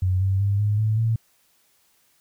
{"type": "tone with pitch steps", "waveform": "sine", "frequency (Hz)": [92.5, 96.26, 100.18, 104.25, 108.49, 112.9], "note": ["F#2", "G2", "G2", "G#2", "A2", "A2"], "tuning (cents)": [0, -31, 38, 7, -24, 45], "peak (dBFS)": -18, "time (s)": [0.02, 1.16], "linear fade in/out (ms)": 5, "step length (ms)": 190, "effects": ["white hiss -63 dBFS RMS until 2.2 s"]}